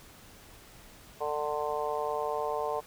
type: harmonic tone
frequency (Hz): 149.2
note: D3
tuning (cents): +28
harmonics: 3 / 4 / 5 / 6 / 7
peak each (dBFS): -34 / -35 / -36 / -37 / -37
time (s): 1.2-2.81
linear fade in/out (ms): 20
effects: pink hiss -53 dBFS RMS until 2.86 s